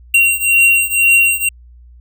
square beating tone pair, 2751 / 2753 Hz, F7 / F7, -27 / -25 cents, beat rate 2 Hz, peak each -12 / -14 dBFS, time 0.14-1.49 s, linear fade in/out 5 ms, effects added 60 Hz sine -38 dBFS peak until 2 s

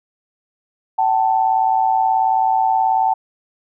sine tone pair together, 763.4 / 882 Hz, G5 / A5, -46 / +4 cents, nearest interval minor third, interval 250 cents, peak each -16 dBFS, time 0.98-3.14 s, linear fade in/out 10 ms, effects none

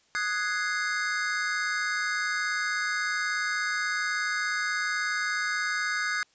square chord, Ab dominant seventh, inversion second, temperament equal, 1244.5 / 1480 / 1661.2 / 2093 Hz, Eb6 / Gb6 / Ab6 / C7, 0 / 0 / 0 / 0 cents, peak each -35 / -32 / -32 / -34 dBFS, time 0.15-6.23 s, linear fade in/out 0 ms, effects white hiss -65 dBFS RMS until 6.34 s + resampled to 16000 Hz

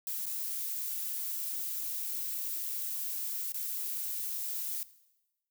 violet noise with dropouts, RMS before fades -36 dBFS, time 0.07-4.83 s, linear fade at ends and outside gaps 1 ms, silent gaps 0.257-0.265 / 3.521-3.543 s, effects noise-tail reverb RT60 1.0 s tail -18 dB re dry

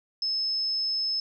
sine tone, 5210 Hz, E8, 21 cents flat, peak -25 dBFS, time 0.22-1.2 s, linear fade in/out 2 ms, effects none

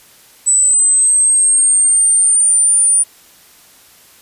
sine exponential sweep, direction up, 7940 to 9397 Hz, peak -8 dBFS, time 0.46-3.04 s, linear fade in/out 20 ms, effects white hiss -45 dBFS RMS until 4.21 s + resampled to 32000 Hz

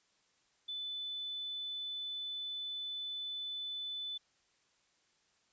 sine tone, 3500 Hz, A7, 10 cents flat, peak -38 dBFS, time 0.68-4.18 s, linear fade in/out 10 ms, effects white hiss -73 dBFS RMS until 5.52 s + resampled to 16000 Hz

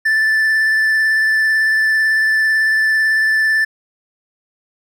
triangle tone with vibrato, 1760 Hz, A6, in tune, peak -10 dBFS, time 0.05-3.65 s, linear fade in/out 10 ms, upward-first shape sine, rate 18 Hz, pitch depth 13 cents each way, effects none

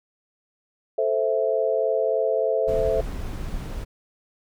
sine chord, A minor, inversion none, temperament equal, 440 / 523.3 / 659.3 Hz, A4 / C5 / E5, 0 / 0 / 0 cents, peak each -24 dBFS, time 0.98-3.01 s, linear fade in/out 5 ms
brown noise, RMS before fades -30 dBFS, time 2.67-3.85 s, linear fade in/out 20 ms
effects none

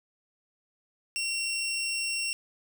20% pulse tone, 2733 Hz, F7, 38 cents flat, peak -24 dBFS, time 1.16-2.33 s, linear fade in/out 0 ms, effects none

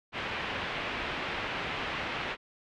white low-pass noise, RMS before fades -35 dBFS, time 0.12-2.37 s, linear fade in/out 50 ms, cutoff 2900 Hz, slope 24 dB/octave, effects none

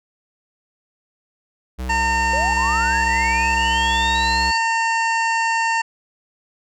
square tone, 63.5 Hz, B1, 49 cents sharp, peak -25 dBFS, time 1.78-4.52 s, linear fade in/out 20 ms
harmonic tone, 910 Hz, A#5, 42 cents flat, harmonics 1 / 2 / 3 / 5 / 6 / 7 / 8 / 9, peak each -19 / -22 / -25 / -34 / -39 / -42 / -35 / -46 dBFS, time 1.89-5.82 s, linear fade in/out 10 ms
sine linear sweep, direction up, 510 to 4586 Hz, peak -24 dBFS, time 2.33-4.58 s, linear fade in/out 2 ms
effects none

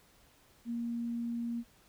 sine tone, 234.9 Hz, A#3, 13 cents sharp, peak -33 dBFS, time 0.65-1.64 s, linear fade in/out 50 ms, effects pink hiss -64 dBFS RMS until 1.88 s

